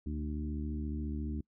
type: harmonic tone with a mistuned harmonic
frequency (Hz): 74.4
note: D2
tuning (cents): +23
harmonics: 1 / 2 / 3 / 4 / 5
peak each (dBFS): -36 / -45 / -40 / -42 / -51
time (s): 0.06-1.41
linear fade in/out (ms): 5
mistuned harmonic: 2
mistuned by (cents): +42
effects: noise-tail reverb RT60 0.1 s tail -26 dB re dry